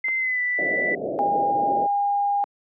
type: tone with pitch glide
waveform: sine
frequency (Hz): 2073 to 1979.4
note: C7 to B6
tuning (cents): -17 to +3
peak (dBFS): -21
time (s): 0.04-0.95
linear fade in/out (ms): 5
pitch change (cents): -80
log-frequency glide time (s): 0.18-0.41
type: clicks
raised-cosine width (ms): 0.5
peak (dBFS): -22 / -27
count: 2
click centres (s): 0.084 / 0.09
type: low-pass noise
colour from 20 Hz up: white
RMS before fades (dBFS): -26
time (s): 0.58-1.87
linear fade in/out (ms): 10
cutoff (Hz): 700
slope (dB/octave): 96
type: tone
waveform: sine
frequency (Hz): 810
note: G#5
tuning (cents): -43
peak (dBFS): -19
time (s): 1.19-2.44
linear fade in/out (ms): 0
effects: high-pass 300 Hz 12 dB/octave